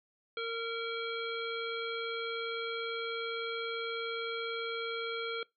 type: harmonic tone with a mistuned harmonic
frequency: 459.4 Hz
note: A#4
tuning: 25 cents flat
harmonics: 1 / 3 / 5 / 7 / 9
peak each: -37 / -39 / -42 / -43 / -48 dBFS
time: 0.37-5.43 s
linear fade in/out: 2 ms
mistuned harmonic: 7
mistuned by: +27 cents
effects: noise-tail reverb RT60 0.2 s tail -23 dB re dry